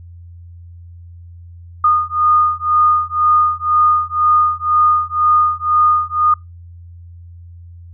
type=beating tone pair; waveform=sine; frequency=1225 / 1227 Hz; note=D#6 / D#6; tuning=-27 / -25 cents; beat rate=2 Hz; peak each=-14 dBFS; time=1.84-6.34 s; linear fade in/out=5 ms; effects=noise-tail reverb RT60 0.2 s tail -24 dB re dry + added 86 Hz sine -34 dBFS peak until 7.93 s